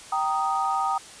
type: chord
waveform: sine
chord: Eb major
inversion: first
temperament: equal with one note detuned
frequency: 779.5 / 932.3 / 1244.5 Hz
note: G5 / Bb5 / Eb6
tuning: -10 / 0 / 0 cents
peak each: -26 / -28 / -26 dBFS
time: 0.12-0.98 s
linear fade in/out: 5 ms
effects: white hiss -44 dBFS RMS until 1.2 s + resampled to 22050 Hz